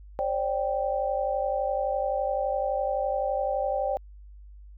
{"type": "chord", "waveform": "sine", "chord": "C suspended second", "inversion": "none", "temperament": "equal with one note detuned", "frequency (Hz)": [535.5, 587.3, 784], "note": ["C5", "D5", "G5"], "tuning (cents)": [40, 0, 0], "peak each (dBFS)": -29, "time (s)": [0.19, 3.97], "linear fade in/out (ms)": 0, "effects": ["added 50 Hz sine -44 dBFS peak until 4.77 s"]}